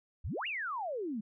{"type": "exponential two-way sweep", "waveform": "sine", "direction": "up then down", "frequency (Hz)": [55.4, 2908, 200], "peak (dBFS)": -34, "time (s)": [0.24, 1.21], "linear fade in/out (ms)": 10, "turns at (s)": 0.47, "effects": []}